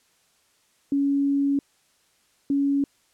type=tone pair in turn; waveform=sine; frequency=280 / 280 Hz; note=C#4 / C#4; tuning=+18 / +18 cents; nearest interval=unison; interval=0 cents; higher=neither; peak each=-19 dBFS; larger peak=neither; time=0.92-1.59 / 2.5-2.84 s; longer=first; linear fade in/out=2 ms; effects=white hiss -64 dBFS RMS until 3.13 s + low-pass 10000 Hz 12 dB/octave